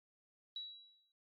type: tone with exponential decay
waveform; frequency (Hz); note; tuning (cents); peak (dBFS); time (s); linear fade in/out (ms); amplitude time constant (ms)
sine; 3901; B7; -22; -39; 0.56-1.12; 2; 120
effects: noise-tail reverb RT60 0.3 s tail -19 dB re dry + MP3 32 kbps